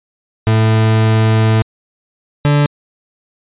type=tone pair in turn; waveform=40% pulse; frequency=110.4 / 145.74 Hz; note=A2 / D3; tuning=+6 / -13 cents; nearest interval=perfect fourth; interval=481 cents; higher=second; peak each=-8 dBFS; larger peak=neither; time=0.47-1.62 / 2.45-2.66 s; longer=first; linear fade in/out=0 ms; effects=resampled to 8000 Hz